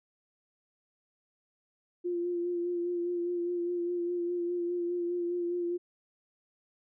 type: tone with vibrato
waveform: sine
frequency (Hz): 349.2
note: F4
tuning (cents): 0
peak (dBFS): -29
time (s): 2.04-5.78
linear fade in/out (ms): 20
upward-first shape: sine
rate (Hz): 4.9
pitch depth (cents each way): 25
effects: none